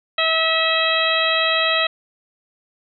harmonic tone, 647 Hz, E5, 32 cents flat, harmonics 1 / 2 / 3 / 4 / 5 / 6, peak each -23 / -23 / -23 / -23 / -23 / -23 dBFS, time 0.18-1.87 s, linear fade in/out 5 ms, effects none

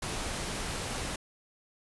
pink noise, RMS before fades -35 dBFS, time 0.02-1.16 s, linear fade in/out 5 ms, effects resampled to 24000 Hz

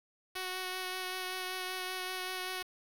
5% pulse tone with vibrato, 370.1 Hz, F#4, in tune, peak -25 dBFS, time 0.35-2.63 s, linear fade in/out 10 ms, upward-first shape sine, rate 5.2 Hz, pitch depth 13 cents each way, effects 9-bit

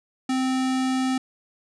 square tone, 260 Hz, C4, 11 cents flat, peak -22 dBFS, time 0.29-1.18 s, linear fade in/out 5 ms, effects resampled to 22050 Hz

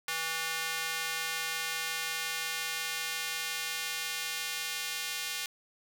square tone with high-pass filter sweep, 162.8 Hz, E3, 21 cents flat, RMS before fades -35 dBFS, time 0.08-5.46 s, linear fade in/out 2 ms, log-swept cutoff 1600 to 2600 Hz, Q 0.93, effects none

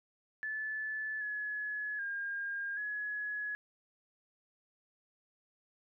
sine tone with pitch steps, 1737 / 1698 / 1613 / 1688 Hz, A6 / G#6 / G6 / G#6, -23 / +38 / +49 / +28 cents, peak -35 dBFS, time 0.43-3.55 s, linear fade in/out 0 ms, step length 780 ms, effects none

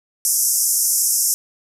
white band-pass noise, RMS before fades -18 dBFS, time 0.25-1.34 s, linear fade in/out 0 ms, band 5300 to 13000 Hz, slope 96 dB/octave, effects none

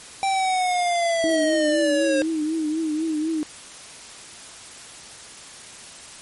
square linear sweep, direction down, 784 to 534 Hz, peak -20 dBFS, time 0.23-2.22 s, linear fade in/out 0 ms
sine tone with vibrato, 313.7 Hz, D#4, 14 cents sharp, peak -21 dBFS, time 1.24-3.43 s, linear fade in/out 0 ms, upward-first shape triangle, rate 4 Hz, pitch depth 85 cents each way
effects white hiss -41 dBFS RMS until 6.21 s + MP3 48 kbps

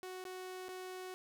sawtooth tone with dropouts, 370 Hz, F#4, in tune, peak -40 dBFS, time 0.03-1.14 s, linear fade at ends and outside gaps 0 ms, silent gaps 0.24-0.252 / 0.684-0.69 s, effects none

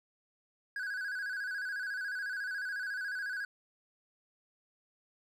triangle tone with vibrato, 1568 Hz, G6, in tune, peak -33 dBFS, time 0.76-3.45 s, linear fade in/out 2 ms, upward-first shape square, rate 14 Hz, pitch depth 75 cents each way, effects none

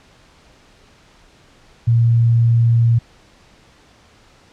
sine tone, 116.54 Hz, A#2, in tune, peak -10 dBFS, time 1.87-2.99 s, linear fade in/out 10 ms, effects pink hiss -50 dBFS RMS until 4.52 s + low-pass 6000 Hz 12 dB/octave

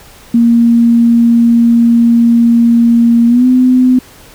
sine tone with pitch glide, 233.9 to 253.6 Hz, A#3 to B3, +6 to +46 cents, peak -4 dBFS, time 0.34-3.99 s, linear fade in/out 5 ms, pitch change +140 cents, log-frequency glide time 3.27-3.46 s, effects pink hiss -38 dBFS RMS until 4.34 s

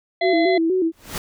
harmonic tone, 679 Hz, F5, 49 cents flat, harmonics 1 / 3 / 5 / 6, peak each -19 / -25 / -34 / -32 dBFS, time 0.21-0.58 s, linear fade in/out 5 ms
sine tone with vibrato, 349.2 Hz, F4, in tune, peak -16 dBFS, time 0.21-0.92 s, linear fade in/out 50 ms, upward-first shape square, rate 4.1 Hz, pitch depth 110 cents each way
pink noise with exponential growth, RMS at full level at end -24 dBFS, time 0.92-1.18 s, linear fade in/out 2 ms, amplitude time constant 55 ms
effects none

